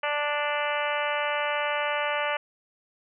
harmonic tone, 293.7 Hz, D4, in tune, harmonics 2 / 3 / 4 / 5 / 6 / 7 / 8 / 9 / 10, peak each -30 / -32 / -33 / -34 / -35 / -35 / -36 / -37 / -37 dBFS, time 0.03-2.37 s, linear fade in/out 5 ms, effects none

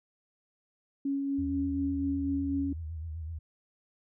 sine tone with tremolo, 277.2 Hz, C#4, in tune, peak -27 dBFS, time 1.05-2.73 s, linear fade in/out 5 ms, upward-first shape sine, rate 4.1 Hz, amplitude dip 25%
sine tone with vibrato, 80.2 Hz, E2, 47 cents flat, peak -35 dBFS, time 1.38-3.39 s, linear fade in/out 10 ms, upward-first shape sine, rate 7.9 Hz, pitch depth 84 cents each way
effects none

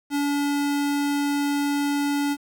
square tone, 286.3 Hz, D4, 44 cents flat, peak -22 dBFS, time 0.1-2.37 s, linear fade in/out 50 ms, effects 9-bit

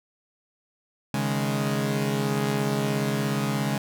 sawtooth chord, C# suspended second, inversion none, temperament equal, 138.59 / 155.56 / 207.7 Hz, C#3 / D#3 / G#3, 0 / 0 / 0 cents, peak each -23 / -28 / -23 dBFS, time 1.14-3.78 s, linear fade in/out 2 ms, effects none

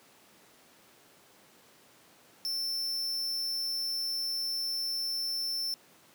45% pulse tone, 5360 Hz, E8, 28 cents sharp, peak -31 dBFS, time 2.45-5.74 s, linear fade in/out 0 ms, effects pink hiss -59 dBFS RMS until 6.14 s + high-pass 200 Hz 12 dB/octave

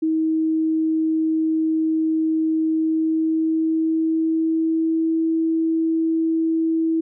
sine tone with pitch glide, 318.2 to 324.7 Hz, D#4 to E4, +39 to -26 cents, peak -17 dBFS, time 0.02-7.01 s, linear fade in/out 10 ms, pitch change +35 cents, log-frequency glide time 2.67-5.23 s, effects none

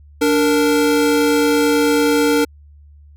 square tone pair together, 291.9 / 463.4 Hz, D4 / A#4, -10 / -10 cents, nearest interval minor sixth, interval 800 cents, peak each -16 dBFS, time 0.21-2.45 s, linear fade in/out 10 ms, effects added 73 Hz sine -41 dBFS peak until 3.16 s

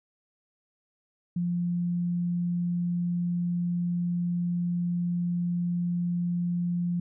sine tone, 174.61 Hz, F3, in tune, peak -25 dBFS, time 1.36-7 s, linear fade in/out 5 ms, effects none

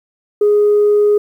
sine tone, 415.3 Hz, G#4, in tune, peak -7 dBFS, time 0.41-1.18 s, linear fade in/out 5 ms, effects tanh soft clip ceiling -5 dBFS + 8-bit

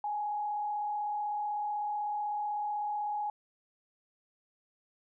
sine tone with frequency modulation, 834 Hz, G#5, 7 cents sharp, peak -31 dBFS, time 0.04-3.3 s, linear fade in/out 2 ms, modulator 36 Hz, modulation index 0.48, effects none

